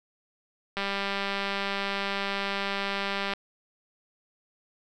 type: click train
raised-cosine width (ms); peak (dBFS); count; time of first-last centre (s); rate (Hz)
0.3; -14; 509; 0.77-3.336; 198
effects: none